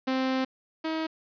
sawtooth tone pair in turn, 261.6 / 319 Hz, C4 / D#4, 0 / +43 cents, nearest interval minor third, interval 343 cents, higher second, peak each -21 / -24 dBFS, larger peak first, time 0.07-0.45 / 0.84-1.07 s, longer first, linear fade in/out 10 ms, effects resampled to 11025 Hz + 8-bit

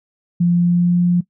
sine tone with pitch glide, 173.8 to 176.02 Hz, F3 to F3, -8 to +14 cents, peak -11 dBFS, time 0.4-1.21 s, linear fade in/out 10 ms, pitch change +22 cents, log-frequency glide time 0.53-1.02 s, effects noise-tail reverb RT60 0.1 s tail -19 dB re dry

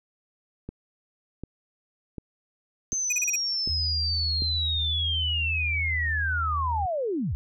click train, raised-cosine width 3 ms, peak -22 dBFS, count 6, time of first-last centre 0.69-4.421 s, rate 1.34 Hz
sine linear sweep, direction down, 6272 to 52.7 Hz, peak -25 dBFS, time 2.92-7.35 s, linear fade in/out 0 ms
square tone bursts, 2489 Hz, D#7, in tune, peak -25 dBFS, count 5, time 3.1-3.359 s, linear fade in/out 5 ms, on 27 ms, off 31 ms
sine tone with vibrato, 79.9 Hz, D#2, 47 cents sharp, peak -28 dBFS, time 3.69-6.86 s, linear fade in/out 5 ms, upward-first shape square, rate 2.4 Hz, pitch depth 10 cents each way
effects none

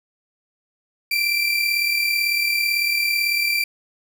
30% pulse tone pair together, 2349 / 2387 Hz, D7 / D7, 0 / +28 cents, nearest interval unison, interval 28 cents, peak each -17 / -23 dBFS, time 1.11-3.64 s, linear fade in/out 5 ms, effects none

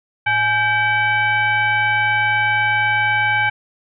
sine tone with frequency modulation, 1568 Hz, G6, in tune, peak -14 dBFS, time 0.26-3.5 s, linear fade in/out 10 ms, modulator 728 Hz, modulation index 1.2, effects none

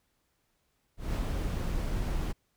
brown noise with ADSR envelope, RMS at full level -29 dBFS, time 0.97-2.33 s, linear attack 170 ms, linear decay 59 ms, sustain -2 dB, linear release 20 ms, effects pink hiss -75 dBFS RMS until 2.56 s

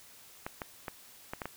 clicks, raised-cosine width 0.5 ms, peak -21 dBFS, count 6, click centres 0.465 / 0.618 / 0.882 / 1.335 / 1.418 / 1.456 s, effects white hiss -55 dBFS RMS until 1.56 s

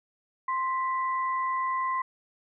sine tone pair together, 1046.5 / 1975.5 Hz, C6 / B6, 0 / 0 cents, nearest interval major seventh, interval 1100 cents, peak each -26 / -36 dBFS, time 0.48-2.02 s, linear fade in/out 5 ms, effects none

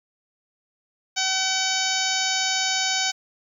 harmonic tone with a mistuned harmonic, 760 Hz, F#5, 46 cents sharp, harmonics 1 / 2 / 3 / 4 / 5 / 6 / 7 / 8 / 9, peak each -30 / -30 / -30 / -30 / -30 / -30 / -30 / -30 / -30 dBFS, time 1.16-3.12 s, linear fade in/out 20 ms, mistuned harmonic 5, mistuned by -21 cents, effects 9-bit

